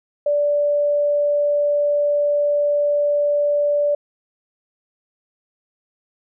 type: tone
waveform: sine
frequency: 583 Hz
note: D5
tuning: 13 cents flat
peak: -15 dBFS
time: 0.26-3.95 s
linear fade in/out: 5 ms
effects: none